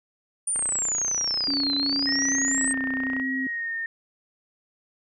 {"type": "exponential two-way sweep", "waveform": "sine", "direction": "down then up", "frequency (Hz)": [9397, 3993, 8450], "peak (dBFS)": -23, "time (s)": [0.47, 2.73], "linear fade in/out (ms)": 5, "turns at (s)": 1.75}
{"type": "click train", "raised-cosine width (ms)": 0.5, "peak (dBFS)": -21, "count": 82, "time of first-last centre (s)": [0.56, 3.198], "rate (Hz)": 30.7}
{"type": "tone with pitch glide", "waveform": "sine", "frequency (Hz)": [280, 262.8], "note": ["C#4", "C4"], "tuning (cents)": [18, 8], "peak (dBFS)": -27, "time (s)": [1.48, 3.47], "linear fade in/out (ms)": 2, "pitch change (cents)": -110, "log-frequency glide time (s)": [1.86, 2.97]}
{"type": "tone with vibrato", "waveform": "sine", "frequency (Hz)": 1865, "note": "A#6", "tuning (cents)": 0, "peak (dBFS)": -27, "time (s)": [2.07, 3.86], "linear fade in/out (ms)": 2, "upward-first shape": "sine", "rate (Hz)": 1, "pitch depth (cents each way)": 36}
{"effects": []}